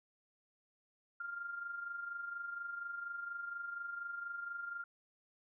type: tone with amplitude modulation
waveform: sine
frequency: 1396.9 Hz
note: F6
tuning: in tune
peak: -38 dBFS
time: 1.2-4.84 s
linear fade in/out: 5 ms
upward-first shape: sine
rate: 24.2 Hz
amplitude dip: 55%
effects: none